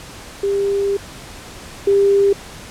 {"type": "tone pair in turn", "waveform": "sine", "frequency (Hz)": [398.3, 398.3], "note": ["G4", "G4"], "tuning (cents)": [28, 28], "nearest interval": "unison", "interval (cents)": 0, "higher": "neither", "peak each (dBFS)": [-15, -10], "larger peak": "second", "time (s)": [[0.43, 0.97], [1.87, 2.33]], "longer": "first", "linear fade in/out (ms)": 5, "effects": ["pink hiss -36 dBFS RMS until 2.7 s", "low-pass 10000 Hz 12 dB/octave"]}